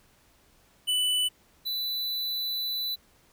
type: tone pair in turn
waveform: square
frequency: 2984 / 3983 Hz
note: F#7 / B7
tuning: +14 / +14 cents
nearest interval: perfect fourth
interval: 500 cents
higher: second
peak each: -24 / -29 dBFS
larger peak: first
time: 0.87-1.29 / 1.65-2.96 s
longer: second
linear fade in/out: 20 ms
effects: pink hiss -62 dBFS RMS until 3.32 s